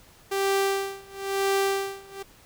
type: tone with tremolo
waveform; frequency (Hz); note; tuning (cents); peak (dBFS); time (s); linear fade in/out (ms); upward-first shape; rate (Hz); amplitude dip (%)
sawtooth; 392; G4; 0; -17; 0.31-2.23; 10; sine; 1; 95
effects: pink hiss -54 dBFS RMS until 2.45 s